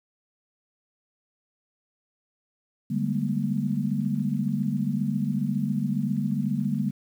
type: tone cluster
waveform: sine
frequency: 145.9 / 194.1 / 208.7 / 236.1 Hz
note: D3 / G3 / G#3 / A#3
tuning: -11 / -17 / +9 / +22 cents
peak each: -29 dBFS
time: 2.9-6.91 s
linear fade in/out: 10 ms
effects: 9-bit